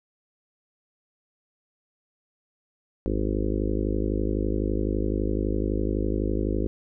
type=harmonic tone; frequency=51.91 Hz; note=G#1; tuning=in tune; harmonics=1 / 2 / 4 / 5 / 6 / 7 / 8 / 9 / 10; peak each=-27 / -32 / -33 / -33 / -31 / -32 / -34 / -38 / -38 dBFS; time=3.06-6.67 s; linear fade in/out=0 ms; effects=none